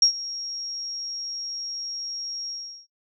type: tone with ADSR envelope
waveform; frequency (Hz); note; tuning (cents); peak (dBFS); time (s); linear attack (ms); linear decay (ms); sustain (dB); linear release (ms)
sine; 5588; F8; 0; -12; 0.02-2.87; 4; 95; -18; 380
effects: noise-tail reverb RT60 0.1 s tail -22 dB re dry